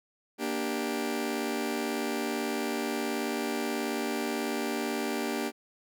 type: chord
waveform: sawtooth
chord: G minor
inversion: first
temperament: just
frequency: 235.2 / 294 / 392 Hz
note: Bb3 / D4 / G4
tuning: +16 / +2 / 0 cents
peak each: -30 dBFS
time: 0.38-5.52 s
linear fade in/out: 50 ms
effects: none